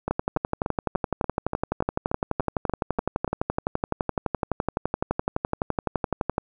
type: two click trains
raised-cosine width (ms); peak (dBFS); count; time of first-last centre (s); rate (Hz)
1; -12 / -9; 12 / 75; 0.08-3.278 / 0.11-6.381; 3.44 / 11.8
effects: none